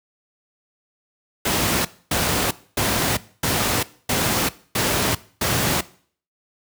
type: noise bursts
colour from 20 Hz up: pink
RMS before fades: -20 dBFS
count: 7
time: 1.45-5.81 s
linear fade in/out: 5 ms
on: 400 ms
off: 260 ms
effects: noise-tail reverb RT60 0.5 s tail -19 dB re dry + high-pass 80 Hz 12 dB/octave